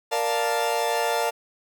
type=chord; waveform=40% pulse; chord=Bb major seventh; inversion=none; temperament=equal; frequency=466.2 / 587.3 / 698.5 / 880 Hz; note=Bb4 / D5 / F5 / A5; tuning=0 / 0 / 0 / 0 cents; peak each=-27 / -28 / -27 / -26 dBFS; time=0.11-1.31 s; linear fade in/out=20 ms; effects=none